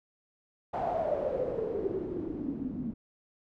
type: noise with low-pass filter sweep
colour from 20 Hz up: white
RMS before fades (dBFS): -33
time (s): 0.73-2.94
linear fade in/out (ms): 10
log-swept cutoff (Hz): 760 to 220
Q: 9.3
effects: none